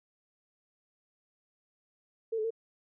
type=tone with pitch steps; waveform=sine; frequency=450.8 / 432.3 / 453.5 Hz; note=A4 / A4 / A#4; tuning=+42 / -31 / -48 cents; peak=-29 dBFS; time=2.32-2.506 s; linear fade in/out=10 ms; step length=62 ms; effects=none